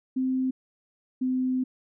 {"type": "tone pair in turn", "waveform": "sine", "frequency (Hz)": [259.6, 256.6], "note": ["C4", "C4"], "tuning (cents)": [-13, -34], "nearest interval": "unison", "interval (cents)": 21, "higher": "first", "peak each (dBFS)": -23, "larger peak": "neither", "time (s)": [[0.16, 0.51], [1.21, 1.64]], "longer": "second", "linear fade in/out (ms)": 10, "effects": []}